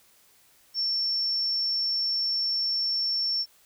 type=tone; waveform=sine; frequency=5430 Hz; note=F8; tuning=50 cents flat; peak=-24 dBFS; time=0.74-3.46 s; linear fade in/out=50 ms; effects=white hiss -60 dBFS RMS until 3.65 s